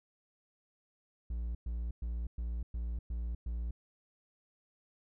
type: tone bursts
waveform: triangle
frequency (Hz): 58.27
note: A#1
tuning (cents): 0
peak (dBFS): -32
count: 7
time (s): 1.3-3.71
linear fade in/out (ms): 5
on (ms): 250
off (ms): 110
effects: none

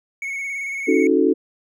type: tone with vibrato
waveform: triangle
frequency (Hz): 2208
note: C#7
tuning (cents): -7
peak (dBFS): -23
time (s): 0.22-1.07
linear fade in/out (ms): 2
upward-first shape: square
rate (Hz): 18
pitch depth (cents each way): 23
type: chord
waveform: sine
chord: D# half-diminished seventh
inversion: third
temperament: equal with one note detuned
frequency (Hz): 277.2 / 317.3 / 370 / 440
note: C#4 / D#4 / F#4 / A4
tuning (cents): 0 / +34 / 0 / 0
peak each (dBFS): -19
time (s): 0.87-1.34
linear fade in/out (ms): 20
effects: none

